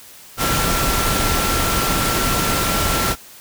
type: tone in noise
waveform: sine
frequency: 1354 Hz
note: E6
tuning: 46 cents sharp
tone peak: -24 dBFS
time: 0.37-3.16 s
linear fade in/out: 50 ms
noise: pink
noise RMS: -19 dBFS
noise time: 0.37-3.16 s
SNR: -8 dB
effects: white hiss -42 dBFS RMS until 3.4 s